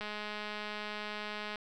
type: click train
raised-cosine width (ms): 0.3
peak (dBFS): -24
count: 326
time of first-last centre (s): 0.01-1.558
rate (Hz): 210
effects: none

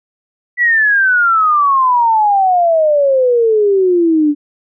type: exponential sweep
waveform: sine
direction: down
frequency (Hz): 1975.5 to 287.9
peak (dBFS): -8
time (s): 0.57-4.35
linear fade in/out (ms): 50
effects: none

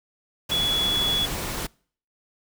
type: tone in noise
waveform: sine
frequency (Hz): 3389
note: G#7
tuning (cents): +34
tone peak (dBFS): -21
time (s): 0.51-1.26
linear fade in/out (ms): 10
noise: pink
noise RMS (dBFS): -30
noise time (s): 0.49-1.67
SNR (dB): +6
effects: noise-tail reverb RT60 0.5 s tail -26 dB re dry

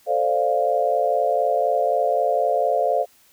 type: chord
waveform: sine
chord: D minor seventh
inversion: second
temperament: equal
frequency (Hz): 440 / 523.3 / 587.3 / 698.5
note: A4 / C5 / D5 / F5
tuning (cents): 0 / 0 / 0 / 0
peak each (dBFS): -26 / -23 / -23 / -21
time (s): 0.06-3.06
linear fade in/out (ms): 50
effects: white hiss -56 dBFS RMS until 3.32 s

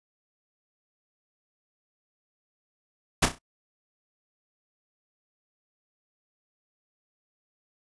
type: noise with echo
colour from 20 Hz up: pink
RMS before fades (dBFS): -19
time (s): 3.22-3.26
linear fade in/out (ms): 10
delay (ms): 32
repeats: 4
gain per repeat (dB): -9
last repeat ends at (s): 3.388
effects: noise-tail reverb RT60 0.1 s tail -25 dB re dry + resampled to 24000 Hz

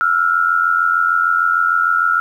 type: tone pair together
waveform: sine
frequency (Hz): 1333.4 / 1420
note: E6 / F6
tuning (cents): +19 / +28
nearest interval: minor second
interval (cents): 109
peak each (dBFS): -15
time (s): 0.01-2.2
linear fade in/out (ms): 0
effects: 8-bit

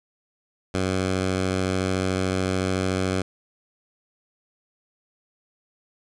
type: tone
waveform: 10% pulse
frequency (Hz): 93.7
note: F#2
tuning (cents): +22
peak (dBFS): -14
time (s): 0.74-3.22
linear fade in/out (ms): 5
effects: resampled to 22050 Hz

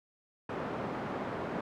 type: band-pass noise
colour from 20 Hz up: pink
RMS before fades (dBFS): -37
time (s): 0.49-1.61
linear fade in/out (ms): 5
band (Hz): 190 to 1200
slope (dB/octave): 12
effects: none

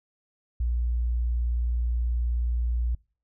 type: tone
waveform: sine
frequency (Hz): 59.4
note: A#1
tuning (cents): +33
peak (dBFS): -23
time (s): 0.6-2.95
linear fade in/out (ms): 5
effects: noise-tail reverb RT60 0.4 s tail -25 dB re dry

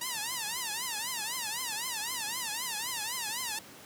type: tone with vibrato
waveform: 5% pulse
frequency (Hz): 932.3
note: A#5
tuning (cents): 0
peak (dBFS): -21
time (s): 0.01-3.59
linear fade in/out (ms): 5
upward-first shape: triangle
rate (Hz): 3.9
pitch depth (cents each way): 220
effects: pink hiss -50 dBFS RMS until 3.85 s + high-pass 150 Hz 12 dB/octave

